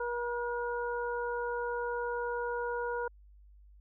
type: harmonic tone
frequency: 479.5 Hz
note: A#4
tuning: 49 cents sharp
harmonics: 1 / 2 / 3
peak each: -34 / -37 / -39 dBFS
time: 0-3.08 s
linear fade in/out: 5 ms
effects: added 50 Hz sine -54 dBFS peak until 3.8 s